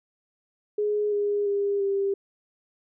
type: tone with pitch steps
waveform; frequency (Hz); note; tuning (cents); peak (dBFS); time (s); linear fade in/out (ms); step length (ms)
sine; 417.8 / 410.1 / 402.6 / 395.3; G#4 / G#4 / G4 / G4; +10 / -22 / +46 / +15; -22; 0.78-2.14; 5; 340
effects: none